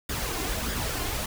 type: noise with flanger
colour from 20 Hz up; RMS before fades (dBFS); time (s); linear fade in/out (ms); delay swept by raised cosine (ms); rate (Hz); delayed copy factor
pink; -30; 0.09-1.26; 5; 0.58 to 2.88; 1.6; +0.5
effects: none